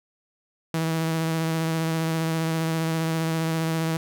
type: tone with vibrato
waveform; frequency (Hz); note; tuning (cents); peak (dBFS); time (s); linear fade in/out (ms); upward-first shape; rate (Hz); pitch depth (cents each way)
sawtooth; 162.1; E3; -29; -19; 0.74-3.97; 2; triangle; 15; 21
effects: none